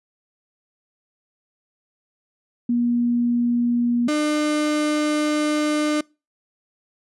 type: tone pair in turn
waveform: sine / 35% pulse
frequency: 239.5 / 301.1 Hz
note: A#3 / D4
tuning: +47 / +43 cents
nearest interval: major third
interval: 396 cents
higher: second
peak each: -17 dBFS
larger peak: neither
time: 2.69-4.08 / 4.08-6.01 s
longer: second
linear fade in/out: 5 ms
effects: noise-tail reverb RT60 0.3 s tail -26 dB re dry + resampled to 24000 Hz